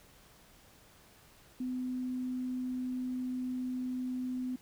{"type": "tone", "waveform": "sine", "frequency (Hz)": 253.3, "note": "B3", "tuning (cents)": 44, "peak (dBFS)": -33, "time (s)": [1.6, 4.56], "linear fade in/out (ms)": 5, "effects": ["pink hiss -60 dBFS RMS until 4.61 s"]}